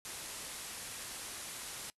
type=low-pass noise; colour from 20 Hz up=white; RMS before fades=-45 dBFS; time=0.05-1.9 s; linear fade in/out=0 ms; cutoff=12000 Hz; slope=96 dB/octave; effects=noise-tail reverb RT60 0.1 s tail -22 dB re dry